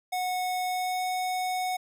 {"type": "tone with pitch glide", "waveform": "square", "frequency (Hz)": [733, 737.2], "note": ["F#5", "F#5"], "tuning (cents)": [-16, -7], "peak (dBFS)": -28, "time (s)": [0.12, 1.77], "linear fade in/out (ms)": 10, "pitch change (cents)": 9, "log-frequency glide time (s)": [0.66, 1.03], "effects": []}